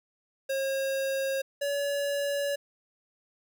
square tone pair in turn, 540 / 568.1 Hz, C#5 / C#5, -45 / +42 cents, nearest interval minor second, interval 87 cents, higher second, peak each -28 dBFS, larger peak neither, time 0.49-1.42 / 1.61-2.56 s, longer second, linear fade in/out 10 ms, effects none

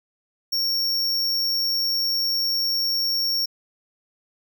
square tone, 5510 Hz, F8, 24 cents flat, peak -21 dBFS, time 0.52-3.46 s, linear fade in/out 10 ms, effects none

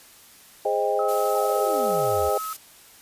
sine chord, Ab major seventh, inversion none, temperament equal with one note detuned, 415.3 / 523.3 / 622.3 / 797.2 Hz, Ab4 / C5 / Eb5 / G5, 0 / 0 / 0 / +29 cents, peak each -26 dBFS, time 0.65-2.38 s, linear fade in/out 5 ms
sine tone, 1285 Hz, E6, 45 cents flat, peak -29 dBFS, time 0.99-2.53 s, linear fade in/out 2 ms
blue noise, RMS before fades -35 dBFS, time 1.08-2.57 s, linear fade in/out 10 ms
sine exponential sweep, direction down, 900 to 67.5 Hz, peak -32 dBFS, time 1.34-2.3 s, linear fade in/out 20 ms
effects white hiss -50 dBFS RMS until 3.01 s + resampled to 32000 Hz

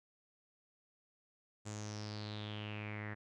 sawtooth tone with low-pass filter sweep, 105.5 Hz, G#2, 28 cents sharp, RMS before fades -44 dBFS, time 1.65-3.15 s, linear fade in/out 20 ms, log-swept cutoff 7500 to 1800 Hz, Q 6.3, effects none

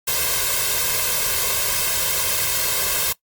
white noise with comb filter, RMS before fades -21 dBFS, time 0.07-3.13 s, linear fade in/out 10 ms, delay 1.9 ms, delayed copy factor +0.9, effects noise-tail reverb RT60 0.1 s tail -20 dB re dry + Opus 48 kbps

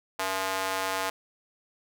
square tone with high-pass filter, 95.2 Hz, F#2, 50 cents sharp, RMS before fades -30 dBFS, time 0.19-1.1 s, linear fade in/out 5 ms, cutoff 800 Hz, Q 1.2, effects none

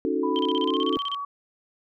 sine chord, D# half-diminished seventh, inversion third, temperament equal with one note detuned, 277.2 / 311.1 / 365.1 / 440 Hz, C#4 / D#4 / F#4 / A4, 0 / 0 / -23 / 0 cents, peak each -28 dBFS, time 0.05-0.97 s, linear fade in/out 0 ms
sine tone with pitch glide, 991 to 1131.8 Hz, B5 to C#6, +6 to +36 cents, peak -29 dBFS, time 0.23-1.25 s, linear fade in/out 5 ms, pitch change +230 cents, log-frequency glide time 0.61-0.9 s
sine tone bursts, 3136 Hz, G7, in tune, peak -27 dBFS, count 13, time 0.36-1.146 s, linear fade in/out 0 ms, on 30 ms, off 33 ms
effects none

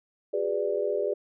sine chord, G# half-diminished seventh, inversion third, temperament equal with one note detuned, 370 / 410.1 / 493.9 / 587.3 Hz, F#4 / G#4 / B4 / D5, 0 / -22 / 0 / 0 cents, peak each -34 / -28 / -32 / -30 dBFS, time 0.33-1.14 s, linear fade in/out 10 ms, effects none

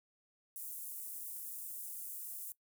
pink high-pass noise, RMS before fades -45 dBFS, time 0.56-2.52 s, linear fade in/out 0 ms, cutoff 9800 Hz, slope 24 dB/octave, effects noise-tail reverb RT60 0.1 s tail -20 dB re dry

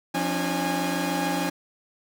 sawtooth tone cluster, 175.4 / 273.4 / 300 / 822 Hz, F3 / C#4 / D4 / G#5, +8 / -24 / +37 / -18 cents, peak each -26 dBFS, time 0.14-1.5 s, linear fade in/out 10 ms, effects none

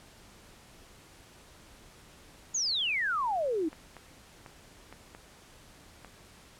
sine exponential sweep, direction down, 6900 to 299.2 Hz, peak -27 dBFS, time 2.54-3.69 s, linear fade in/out 10 ms
clicks, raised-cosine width 0.5 ms, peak -31 dBFS, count 6, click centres 3.73 / 3.967 / 4.462 / 4.926 / 5.149 / 6.047 s
effects pink hiss -55 dBFS RMS until 6.59 s + low-pass 11000 Hz 12 dB/octave

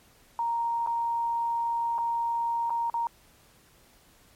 sine tone with dropouts, 932.3 Hz, A#5, in tune, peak -25 dBFS, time 0.39-3.07 s, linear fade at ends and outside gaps 1 ms, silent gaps 0.863-0.872 / 1.982-1.986 / 2.697-2.704 / 2.899-2.941 s, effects pink hiss -59 dBFS RMS until 4.35 s + MP3 64 kbps

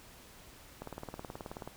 click train, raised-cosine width 1 ms, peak -27 dBFS, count 17, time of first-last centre 0.82-1.676 s, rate 18.7 Hz, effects pink hiss -55 dBFS RMS until 1.76 s

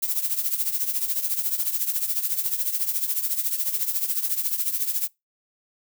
violet noise with tremolo, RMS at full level -22 dBFS, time 0.02-5.08 s, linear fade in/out 10 ms, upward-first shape triangle, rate 14 Hz, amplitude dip 80%, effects noise-tail reverb RT60 0.2 s tail -24 dB re dry

